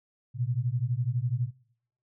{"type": "beating tone pair", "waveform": "sine", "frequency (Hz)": [116.54, 128.54], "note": ["A#2", "C3"], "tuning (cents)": [0, -30], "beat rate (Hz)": 12, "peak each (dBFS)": -29, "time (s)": [0.34, 1.51], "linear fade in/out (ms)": 50, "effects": ["noise-tail reverb RT60 0.7 s tail -23 dB re dry"]}